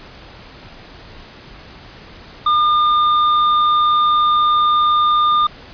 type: tone with hard clipping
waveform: triangle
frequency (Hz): 1208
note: D6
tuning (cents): +48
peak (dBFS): -13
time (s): 2.46-5.47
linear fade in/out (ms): 5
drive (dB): 11
effects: pink hiss -39 dBFS RMS until 5.73 s + resampled to 11025 Hz